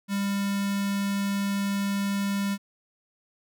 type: tone with notch filter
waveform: square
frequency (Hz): 199.3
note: G3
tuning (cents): +29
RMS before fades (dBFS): -27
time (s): 0.08-2.58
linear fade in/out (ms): 50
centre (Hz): 510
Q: 0.78
effects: none